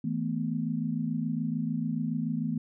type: chord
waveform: sine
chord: E suspended fourth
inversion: none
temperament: equal with one note detuned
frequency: 161.24 / 220 / 246.9 Hz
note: E3 / A3 / B3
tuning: -38 / 0 / 0 cents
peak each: -32 dBFS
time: 0.04-2.58 s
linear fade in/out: 5 ms
effects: none